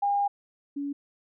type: tone pair in turn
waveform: sine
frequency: 808 / 283.7 Hz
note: G#5 / C#4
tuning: -48 / +40 cents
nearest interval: octave + tritone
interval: 1812 cents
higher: first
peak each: -22 / -29 dBFS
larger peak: first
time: 0.02-0.28 / 0.76-0.93 s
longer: first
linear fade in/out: 10 ms
effects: none